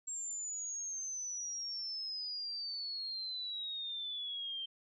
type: exponential sweep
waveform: sine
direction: down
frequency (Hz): 7520 to 3136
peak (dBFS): -38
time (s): 0.07-4.66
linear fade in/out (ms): 10
effects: none